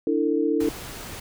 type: chord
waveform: sine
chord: D suspended second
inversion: none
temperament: equal with one note detuned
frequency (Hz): 293.7 / 329.6 / 448.5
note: D4 / E4 / A4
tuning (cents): 0 / 0 / +33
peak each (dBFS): -24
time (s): 0.07-0.69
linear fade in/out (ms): 2
type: noise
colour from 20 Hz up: pink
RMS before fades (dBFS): -37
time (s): 0.6-1.2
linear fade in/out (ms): 5
effects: none